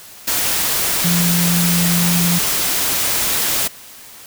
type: tone in noise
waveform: sine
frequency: 173.2 Hz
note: F3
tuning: 14 cents flat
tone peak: -15 dBFS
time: 1.04-2.39 s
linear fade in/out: 10 ms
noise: white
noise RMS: -18 dBFS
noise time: 0.27-3.68 s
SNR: 0 dB
effects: white hiss -39 dBFS RMS until 4.26 s